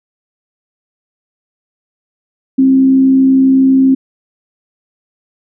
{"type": "tone with frequency modulation", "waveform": "sine", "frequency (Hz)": 265.4, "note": "C4", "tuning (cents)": 25, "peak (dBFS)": -5, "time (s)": [2.58, 3.95], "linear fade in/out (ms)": 10, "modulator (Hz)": 67.7, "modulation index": 0.21, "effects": []}